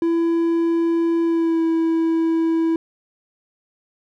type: tone with pitch glide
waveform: triangle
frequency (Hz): 334.2 to 327.5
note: E4 to E4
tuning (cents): +24 to -11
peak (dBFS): -14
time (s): 0.02-2.76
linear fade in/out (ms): 2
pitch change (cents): -35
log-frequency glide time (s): 1.23-1.63
effects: none